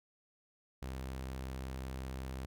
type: tone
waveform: sawtooth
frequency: 65.41 Hz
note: C2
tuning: in tune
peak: -36 dBFS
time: 0.82-2.46 s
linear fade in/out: 5 ms
effects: none